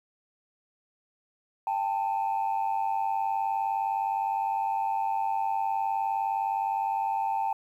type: tone pair together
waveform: sine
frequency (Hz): 790.4 / 890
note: G5 / A5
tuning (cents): +14 / +20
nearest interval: major second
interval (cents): 206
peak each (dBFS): -27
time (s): 1.67-7.53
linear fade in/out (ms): 2
effects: tanh soft clip ceiling -21 dBFS + 10-bit